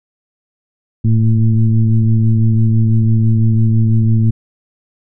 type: tone with frequency modulation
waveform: sine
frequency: 110 Hz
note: A2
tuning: in tune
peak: -8 dBFS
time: 1.04-4.31 s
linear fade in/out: 10 ms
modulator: 113 Hz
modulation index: 0.8
effects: none